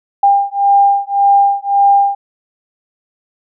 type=beating tone pair; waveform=sine; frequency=799 / 800.8 Hz; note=G5 / G5; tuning=+33 / +37 cents; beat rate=1.8 Hz; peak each=-11 dBFS; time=0.23-2.15 s; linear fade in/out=5 ms; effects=none